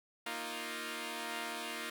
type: chord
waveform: 5% pulse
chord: Bb suspended fourth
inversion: none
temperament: equal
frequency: 233.1 / 311.1 / 349.2 Hz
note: Bb3 / Eb4 / F4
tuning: 0 / 0 / 0 cents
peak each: -32 dBFS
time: 0.26-1.9 s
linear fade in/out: 5 ms
effects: none